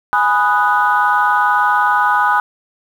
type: chord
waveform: sine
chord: G# minor seventh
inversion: none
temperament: equal with one note detuned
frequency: 830.6 / 991.2 / 1244.5 / 1480 Hz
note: G#5 / B5 / D#6 / F#6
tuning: 0 / +6 / 0 / 0 cents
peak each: -16 dBFS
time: 0.13-2.4 s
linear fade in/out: 0 ms
effects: tanh soft clip ceiling -2 dBFS + 7-bit